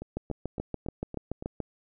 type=two click trains; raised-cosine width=2 ms; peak=-24 / -18 dBFS; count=6 / 11; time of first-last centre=0.02-1.424 / 0.17-1.603 s; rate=3.56 / 6.98 Hz; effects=none